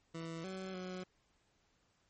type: tone with pitch steps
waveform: 20% pulse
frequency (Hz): 164.5 / 188.8 / 183.8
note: E3 / F#3 / F#3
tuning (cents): -3 / +35 / -11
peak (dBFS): -37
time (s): 0.14-1.04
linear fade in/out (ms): 10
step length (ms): 300
effects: pink hiss -75 dBFS RMS until 2.09 s + MP3 32 kbps